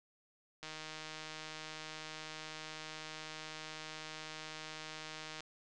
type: click train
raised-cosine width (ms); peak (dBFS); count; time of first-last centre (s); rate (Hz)
0.2; -28; 746; 0.63-5.406; 156
effects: resampled to 24000 Hz